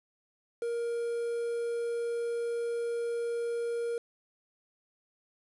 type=tone with quantisation; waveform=triangle; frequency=469.6 Hz; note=A#4; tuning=13 cents sharp; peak=-28 dBFS; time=0.62-3.98 s; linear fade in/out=2 ms; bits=8; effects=low-pass 8000 Hz 12 dB/octave

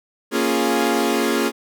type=chord; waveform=sawtooth; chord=Bb minor seventh; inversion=none; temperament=equal; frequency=233.1 / 277.2 / 349.2 / 415.3 Hz; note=Bb3 / Db4 / F4 / Ab4; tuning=0 / 0 / 0 / 0 cents; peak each=-19 dBFS; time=0.31-1.52 s; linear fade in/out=50 ms; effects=none

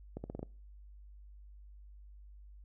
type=accelerating click train; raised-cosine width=2 ms; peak=-27 dBFS; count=6; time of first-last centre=0.17-0.43 s; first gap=70 ms; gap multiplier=0.85; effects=noise-tail reverb RT60 0.4 s tail -24 dB re dry + added 50 Hz sine -51 dBFS peak until 2.64 s

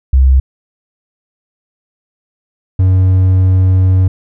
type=tone pair in turn; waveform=sine / triangle; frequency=65.8 / 93.36 Hz; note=C2 / F#2; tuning=+10 / +16 cents; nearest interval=tritone; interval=606 cents; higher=second; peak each=-4 dBFS; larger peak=neither; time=0.13-0.4 / 2.79-4.08 s; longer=second; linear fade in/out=5 ms; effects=none

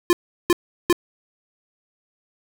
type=tone bursts; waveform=square; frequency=349.2 Hz; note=F4; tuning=in tune; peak=-13 dBFS; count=3; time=0.1-0.927 s; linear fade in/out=0 ms; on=29 ms; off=370 ms; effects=none

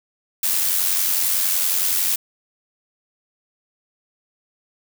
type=noise with amplitude modulation; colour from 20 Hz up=blue; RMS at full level=-18 dBFS; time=0.43-2.16 s; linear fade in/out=5 ms; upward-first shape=sine; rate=90.9 Hz; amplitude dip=45%; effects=none

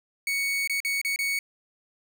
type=tone with dropouts; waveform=40% pulse; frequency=2227 Hz; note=C#7; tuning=7 cents sharp; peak=-24 dBFS; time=0.27-1.39 s; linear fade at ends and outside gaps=2 ms; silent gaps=0.675-0.696 / 0.803-0.848 / 1.015-1.048 / 1.161-1.189 s; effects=none

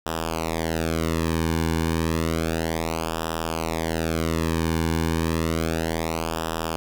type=tone with flanger; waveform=sawtooth; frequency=81.5 Hz; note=E2; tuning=19 cents flat; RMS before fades=-25 dBFS; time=0.06-6.76 s; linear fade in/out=0 ms; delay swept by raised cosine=0.46 to 1.56 ms; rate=0.31 Hz; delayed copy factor=-0.95; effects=none

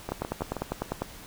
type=two click trains; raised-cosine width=1 ms; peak=-18 / -14 dBFS; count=4 / 10; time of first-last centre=0.09-0.567 / 0.12-1.02 s; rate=6.29 / 10 Hz; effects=pink hiss -46 dBFS RMS until 1.26 s

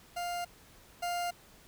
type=tone pair in turn; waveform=40% pulse; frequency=701 / 701 Hz; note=F5 / F5; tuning=+6 / +6 cents; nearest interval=unison; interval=0 cents; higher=neither; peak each=-33 / -31 dBFS; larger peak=second; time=0.16-0.45 / 1.02-1.31 s; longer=neither; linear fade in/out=10 ms; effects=pink hiss -58 dBFS RMS until 1.67 s

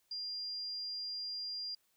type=tone; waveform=sine; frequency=4800 Hz; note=D8; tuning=37 cents sharp; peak=-38 dBFS; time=0.11-1.75 s; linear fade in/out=5 ms; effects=white hiss -75 dBFS RMS until 1.96 s

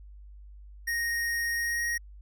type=tone with pitch glide; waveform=square; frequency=1864.7 to 1879.8 Hz; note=A#6 to A#6; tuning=0 to +14 cents; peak=-28 dBFS; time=0.87-1.98 s; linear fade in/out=10 ms; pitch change=+14 cents; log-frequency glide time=1.55-1.85 s; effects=added 50 Hz sine -45 dBFS peak until 2.21 s

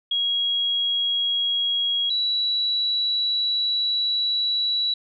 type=tone pair in turn; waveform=sine; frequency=3300 / 3924 Hz; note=G#7 / B7; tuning=-12 / -12 cents; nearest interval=minor third; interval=300 cents; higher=second; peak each=-20 dBFS; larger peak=neither; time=0.11-2.1 / 2.1-4.94 s; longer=second; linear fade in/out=5 ms; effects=none

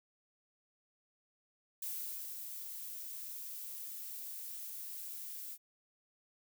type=noise with ADSR envelope; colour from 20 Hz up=violet; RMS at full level=-40 dBFS; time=1.82-5.58 s; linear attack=6 ms; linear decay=490 ms; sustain=-5 dB; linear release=55 ms; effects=none

